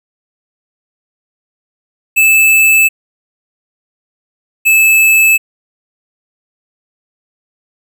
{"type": "tone pair in turn", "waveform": "square", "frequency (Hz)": [2624, 2613], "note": ["E7", "E7"], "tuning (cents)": [-9, -16], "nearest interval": "unison", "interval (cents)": 7, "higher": "first", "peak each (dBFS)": -6, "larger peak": "neither", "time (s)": [[2.16, 2.89], [4.65, 5.38]], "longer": "neither", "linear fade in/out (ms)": 20, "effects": []}